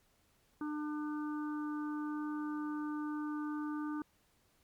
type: harmonic tone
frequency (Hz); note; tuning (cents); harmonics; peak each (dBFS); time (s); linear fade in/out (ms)
300.1; D4; +38; 1 / 3 / 4 / 5; -36 / -49 / -47 / -51; 0.61-4.02; 2
effects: pink hiss -72 dBFS RMS until 4.63 s + MP3 96 kbps